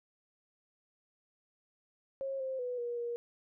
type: tone with pitch steps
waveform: sine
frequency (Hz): 541 / 526 / 494.8 / 478.3 / 474.4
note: C#5 / C5 / B4 / A#4 / A#4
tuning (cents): -42 / +9 / +3 / +44 / +30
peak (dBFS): -34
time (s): 2.21-3.16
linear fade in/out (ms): 0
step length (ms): 190
effects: none